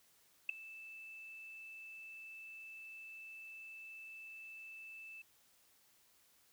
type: tone with ADSR envelope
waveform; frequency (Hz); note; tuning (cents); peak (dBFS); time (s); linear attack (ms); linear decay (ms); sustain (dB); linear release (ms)
sine; 2637; E7; 0; -27; 0.49-5.22; 4; 5; -22; 6
effects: white hiss -70 dBFS RMS until 6.52 s